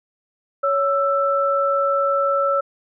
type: tone pair together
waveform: sine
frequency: 558 / 1327.2 Hz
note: C#5 / E6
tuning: +11 / +11 cents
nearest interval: octave + minor third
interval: 1500 cents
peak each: -19 dBFS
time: 0.63-2.61 s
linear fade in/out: 10 ms
effects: none